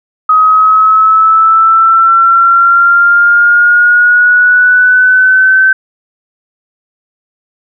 sine exponential sweep, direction up, 1260 to 1542 Hz, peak -3 dBFS, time 0.29-5.73 s, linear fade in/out 5 ms, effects none

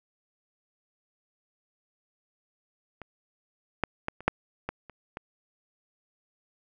clicks, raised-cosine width 0.5 ms, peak -26 / -9 / -14 / -28 / -6 / -16 / -30 / -21 dBFS, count 8, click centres 3.017 / 3.837 / 4.084 / 4.206 / 4.28 / 4.69 / 4.897 / 5.171 s, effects none

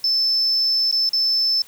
sine tone with dropouts, 5274 Hz, E8, in tune, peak -15 dBFS, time 0.04-1.62 s, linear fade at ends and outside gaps 2 ms, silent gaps 0.913-0.925 / 1.092-1.132 s, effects tanh soft clip ceiling -12 dBFS + white hiss -47 dBFS RMS until 1.67 s

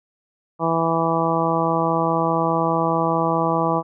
harmonic tone, 164.81 Hz, E3, in tune, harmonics 1 / 2 / 3 / 4 / 5 / 6 / 7, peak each -25 / -25 / -25 / -25 / -25 / -25 / -25 dBFS, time 0.59-3.83 s, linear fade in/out 50 ms, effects none

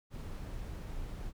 brown noise, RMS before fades -41 dBFS, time 0.1-1.33 s, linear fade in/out 50 ms, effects none

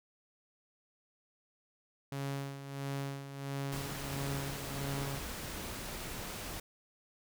sawtooth tone with tremolo, 138.59 Hz, C#3, in tune, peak -31 dBFS, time 2.12-5.19 s, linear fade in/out 2 ms, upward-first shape sine, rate 1.5 Hz, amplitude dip 65%
pink noise, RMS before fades -42 dBFS, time 3.72-6.6 s, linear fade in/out 5 ms
effects none

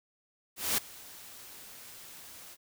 white noise with ADSR envelope, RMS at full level -27 dBFS, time 0.56-2.57 s, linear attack 220 ms, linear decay 4 ms, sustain -22 dB, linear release 43 ms, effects none

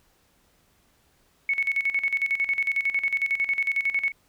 sine tone with tremolo, 2210 Hz, C#7, 6 cents flat, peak -20 dBFS, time 1.49-4.12 s, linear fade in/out 2 ms, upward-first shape square, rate 11 Hz, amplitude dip 75%, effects pink hiss -64 dBFS RMS until 4.28 s

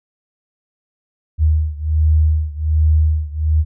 sine beating tone pair, 77.2 / 78.5 Hz, D#2 / D#2, -13 / +16 cents, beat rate 1.3 Hz, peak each -14 / -16 dBFS, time 1.38-3.65 s, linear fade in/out 50 ms, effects none

